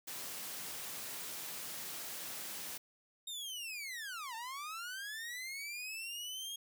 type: high-pass noise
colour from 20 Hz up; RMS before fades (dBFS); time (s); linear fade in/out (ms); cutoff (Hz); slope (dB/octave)
white; -44; 0.07-2.78; 10; 110; 24
type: linear two-way sweep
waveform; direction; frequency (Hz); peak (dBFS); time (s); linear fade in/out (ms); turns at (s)
sawtooth; down then up; 3729 to 883 to 3280; -38; 3.27-6.56; 5; 4.35
effects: none